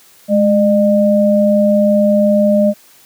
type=tone pair together; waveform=sine; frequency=209.2 / 605.2 Hz; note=G#3 / D#5; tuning=+13 / -48 cents; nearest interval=octave + tritone; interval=1839 cents; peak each=-11 dBFS; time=0.28-2.74 s; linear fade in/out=50 ms; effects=white hiss -46 dBFS RMS until 3.05 s + high-pass 100 Hz 12 dB/octave